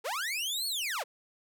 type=linear two-way sweep; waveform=sawtooth; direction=up then down; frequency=392 to 4455 to 392 Hz; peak=-28 dBFS; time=0.04-1.04 s; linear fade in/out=20 ms; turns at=0.67 s; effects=none